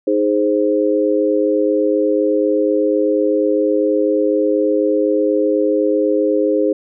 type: chord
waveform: sine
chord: Ab major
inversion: second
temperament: equal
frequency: 311.1 / 415.3 / 523.3 Hz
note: Eb4 / Ab4 / C5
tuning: 0 / 0 / 0 cents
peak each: -17 dBFS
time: 0.07-6.73 s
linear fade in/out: 5 ms
effects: none